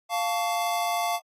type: chord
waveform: square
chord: F augmented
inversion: none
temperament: equal with one note detuned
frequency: 698.5 / 880 / 1130.1 Hz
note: F5 / A5 / C#6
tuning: 0 / 0 / +33 cents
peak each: -27 / -32 / -33 dBFS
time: 0.09-1.2 s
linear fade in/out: 50 ms
effects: AAC 48 kbps